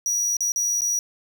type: tone with dropouts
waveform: square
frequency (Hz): 5800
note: F#8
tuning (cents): -35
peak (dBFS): -21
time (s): 0.06-0.99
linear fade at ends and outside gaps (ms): 1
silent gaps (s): 0.368-0.406 / 0.52-0.56 / 0.808-0.818
effects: none